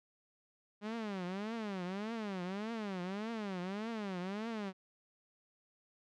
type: tone with vibrato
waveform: sawtooth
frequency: 202.4 Hz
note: G#3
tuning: 44 cents flat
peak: -34 dBFS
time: 0.81-4.73 s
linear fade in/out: 50 ms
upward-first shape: triangle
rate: 1.7 Hz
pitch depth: 260 cents each way
effects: low-pass 4000 Hz 12 dB/octave